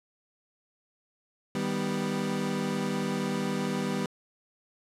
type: chord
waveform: 30% pulse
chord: Eb augmented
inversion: none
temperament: equal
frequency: 155.56 / 196 / 246.9 Hz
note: Eb3 / G3 / B3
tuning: 0 / 0 / 0 cents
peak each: -33 / -28 / -30 dBFS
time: 1.55-4.06 s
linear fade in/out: 2 ms
effects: low-pass 10000 Hz 12 dB/octave